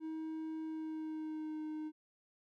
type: tone with pitch glide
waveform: triangle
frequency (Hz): 317.2 to 308.9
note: D#4 to D#4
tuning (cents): +33 to -12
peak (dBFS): -37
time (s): 0-1.92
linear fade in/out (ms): 50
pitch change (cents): -45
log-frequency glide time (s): 0.64-1.63
effects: none